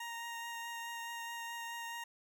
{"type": "tone with vibrato", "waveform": "20% pulse", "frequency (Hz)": 933, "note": "A#5", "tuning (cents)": 1, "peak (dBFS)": -36, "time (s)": [0, 2.04], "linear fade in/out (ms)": 5, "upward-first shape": "triangle", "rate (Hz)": 4.7, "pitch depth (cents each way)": 13, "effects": []}